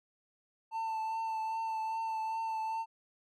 triangle tone with vibrato, 890 Hz, A5, 20 cents sharp, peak -31 dBFS, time 0.71-2.86 s, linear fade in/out 50 ms, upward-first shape triangle, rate 2.5 Hz, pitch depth 23 cents each way, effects none

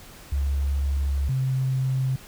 sine tone pair in turn, 69.6 / 131.39 Hz, C#2 / C3, +8 / +8 cents, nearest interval major seventh, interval 1100 cents, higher second, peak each -21 dBFS, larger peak neither, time 0.32-1.29 / 1.29-2.16 s, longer first, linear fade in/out 5 ms, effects pink hiss -46 dBFS RMS until 2.27 s

